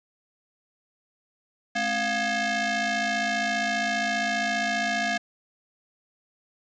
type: ring-modulated tone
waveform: sawtooth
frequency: 483 Hz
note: B4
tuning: 39 cents flat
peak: -17 dBFS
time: 1.75-5.18 s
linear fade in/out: 10 ms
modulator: 1180 Hz
effects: resampled to 16000 Hz + 9-bit